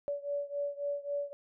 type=beating tone pair; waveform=sine; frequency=571 / 574.7 Hz; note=D5 / D5; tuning=-49 / -38 cents; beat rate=3.7 Hz; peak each=-35 / -37 dBFS; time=0.08-1.33 s; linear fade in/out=0 ms; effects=none